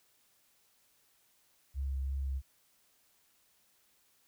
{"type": "tone with vibrato", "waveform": "sine", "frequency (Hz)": 67.6, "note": "C#2", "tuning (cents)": -43, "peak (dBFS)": -32, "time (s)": [1.74, 2.42], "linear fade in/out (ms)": 50, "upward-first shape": "sine", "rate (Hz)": 2.9, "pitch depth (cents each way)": 16, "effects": ["white hiss -70 dBFS RMS until 4.27 s"]}